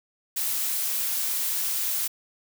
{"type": "noise", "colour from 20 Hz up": "blue", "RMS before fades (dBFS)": -27, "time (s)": [0.36, 2.08], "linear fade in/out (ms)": 10, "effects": []}